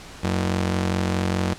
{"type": "ring-modulated tone", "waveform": "sawtooth", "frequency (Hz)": 137.2, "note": "C#3", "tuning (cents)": -17, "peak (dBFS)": -14, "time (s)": [0.23, 1.54], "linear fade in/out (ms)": 10, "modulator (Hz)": 46.2, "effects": ["pink hiss -41 dBFS RMS until 1.58 s", "low-pass 8000 Hz 12 dB/octave"]}